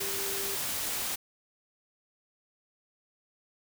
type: tone in noise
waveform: sine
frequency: 394.6 Hz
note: G4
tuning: 11 cents sharp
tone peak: -39 dBFS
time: 0-0.56 s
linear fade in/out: 10 ms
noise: white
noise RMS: -33 dBFS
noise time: 0-1.16 s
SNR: -9 dB
effects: none